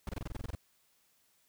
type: noise bursts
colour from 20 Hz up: brown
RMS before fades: -37 dBFS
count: 11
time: 0.07-0.551 s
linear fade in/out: 2 ms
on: 21 ms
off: 25 ms
effects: white hiss -71 dBFS RMS until 1.48 s